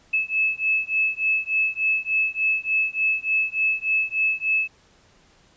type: beating tone pair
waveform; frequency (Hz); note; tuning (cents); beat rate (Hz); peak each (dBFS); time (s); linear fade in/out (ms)
sine; 2600 / 2603.4; E7 / E7; -24 / -22; 3.4; -23; 0.13-4.68; 10
effects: pink hiss -57 dBFS RMS until 5.56 s + resampled to 16000 Hz